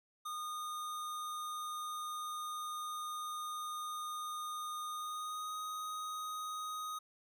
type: tone with pitch glide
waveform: square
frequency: 1227 to 1249.9 Hz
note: D#6 to D#6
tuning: -25 to +7 cents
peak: -40 dBFS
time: 0.25-6.99 s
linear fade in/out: 10 ms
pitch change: +32 cents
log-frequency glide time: 4.93-5.55 s
effects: none